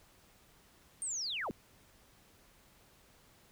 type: linear sweep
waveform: sine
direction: down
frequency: 8900 to 123.9 Hz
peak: -35 dBFS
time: 1.02-1.51 s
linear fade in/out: 0 ms
effects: pink hiss -64 dBFS RMS until 3.51 s